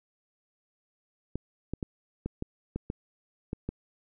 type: clicks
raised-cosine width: 3 ms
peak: -19 dBFS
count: 9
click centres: 1.356 / 1.736 / 1.828 / 2.26 / 2.424 / 2.76 / 2.901 / 3.531 / 3.69 s
effects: none